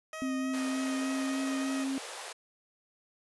15% pulse tone with vibrato, 628 Hz, D#5, 16 cents sharp, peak -32 dBFS, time 0.13-1.84 s, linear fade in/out 2 ms, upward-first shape triangle, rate 3.3 Hz, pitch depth 27 cents each way
sine tone with pitch glide, 262.6 to 269.2 Hz, C4 to C4, +6 to +49 cents, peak -30 dBFS, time 0.22-1.98 s, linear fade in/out 0 ms, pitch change +43 cents, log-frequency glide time 0.6-1.37 s
pink high-pass noise, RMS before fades -42 dBFS, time 0.53-2.33 s, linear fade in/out 10 ms, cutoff 430 Hz, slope 48 dB/octave
effects resampled to 24000 Hz

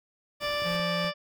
harmonic tone, 587.3 Hz, D5, in tune, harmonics 1 / 2 / 3 / 4 / 5 / 6 / 8 / 9, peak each -31 / -34 / -36 / -37 / -38 / -39 / -40 / -41 dBFS, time 0.4-1.14 s, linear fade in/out 50 ms
pink noise, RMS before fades -45 dBFS, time 0.4-0.78 s, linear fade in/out 20 ms
clicks, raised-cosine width 3 ms, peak -33 dBFS, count 4, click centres 0.621 / 0.749 / 0.797 / 1.045 s
square tone, 173.4 Hz, F3, 12 cents flat, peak -32 dBFS, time 0.63-1.12 s, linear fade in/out 50 ms
effects none

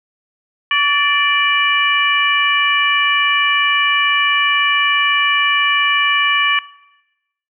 harmonic tone with a mistuned harmonic, 587.3 Hz, D5, in tune, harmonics 2 / 3 / 4 / 5, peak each -18 / -18 / -18 / -18 dBFS, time 0.71-6.59 s, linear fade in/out 2 ms, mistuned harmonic 2, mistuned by -50 cents, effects noise-tail reverb RT60 0.9 s tail -18 dB re dry

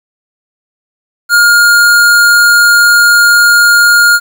square tone, 1418 Hz, F6, 26 cents sharp, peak -4 dBFS, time 1.29-4.2 s, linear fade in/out 50 ms, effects 7-bit

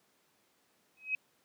sine tone with exponential growth, 2540 Hz, D#7, 35 cents sharp, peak -26 dBFS, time 0.97-1.15 s, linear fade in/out 2 ms, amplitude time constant 39 ms, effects pink hiss -71 dBFS RMS until 1.44 s + high-pass 200 Hz 12 dB/octave

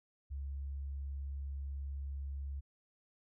sine tone, 69.3 Hz, C#2, in tune, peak -38 dBFS, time 0.3-2.61 s, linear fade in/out 20 ms, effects none

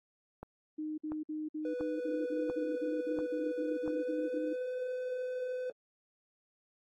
click train, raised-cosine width 1 ms, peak -29 dBFS, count 6, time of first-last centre 0.43-3.878 s, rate 1.45 Hz
sine tone bursts, 307.9 Hz, D#4, 18 cents flat, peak -35 dBFS, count 15, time 0.78-4.536 s, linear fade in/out 10 ms, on 200 ms, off 54 ms
triangle tone with pitch glide, 493.9 to 505.2 Hz, B4 to B4, 0 to +39 cents, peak -33 dBFS, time 1.65-5.7 s, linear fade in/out 2 ms, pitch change +39 cents, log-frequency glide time 3.71-4.77 s
effects AAC 32 kbps

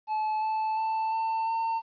triangle tone with pitch steps, 863 / 873.5 / 884.2 / 895 / 905.9 Hz, A5 / A5 / A5 / A5 / A#5, -34 / -13 / +8 / +29 / -50 cents, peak -24 dBFS, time 0.07-1.82 s, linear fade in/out 50 ms, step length 350 ms, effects resampled to 11025 Hz + 11-bit

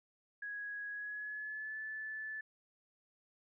sine tone with pitch glide, 1663 to 1742.7 Hz, G#6 to A6, +2 to -17 cents, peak -40 dBFS, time 0.42-2.41 s, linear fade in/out 5 ms, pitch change +81 cents, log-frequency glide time 0.9-1.78 s, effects none

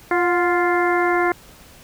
harmonic tone with a mistuned harmonic, 349.2 Hz, F4, in tune, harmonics 1 / 2 / 3 / 4 / 5 / 6, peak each -19 / -22 / -24 / -25 / -26 / -27 dBFS, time 0.11-1.32 s, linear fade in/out 2 ms, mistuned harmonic 2, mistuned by +45 cents, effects pink hiss -46 dBFS RMS until 1.83 s

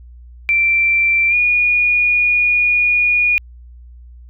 sine tone with pitch glide, 2349 to 2445 Hz, D7 to D#7, 0 to -31 cents, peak -11 dBFS, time 0.49-3.38 s, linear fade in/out 0 ms, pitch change +69 cents, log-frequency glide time 1.29-1.35 s, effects added 60 Hz sine -36 dBFS peak until 4.29 s

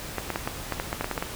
clicks, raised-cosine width 0.5 ms, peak -12 dBFS, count 12, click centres 0.183 / 0.303 / 0.359 / 0.475 / 0.723 / 0.799 / 0.929 / 1.01 / 1.044 / 1.113 / 1.178 / 1.225 s, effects pink hiss -37 dBFS RMS until 1.35 s

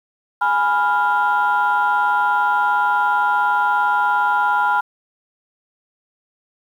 sine chord, F diminished, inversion first, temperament equal, 830.6 / 987.8 / 1396.9 Hz, Ab5 / Cb6 / F6, 0 / 0 / 0 cents, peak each -18 dBFS, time 0.41-4.81 s, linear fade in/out 10 ms, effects tanh soft clip ceiling -8 dBFS + 8-bit

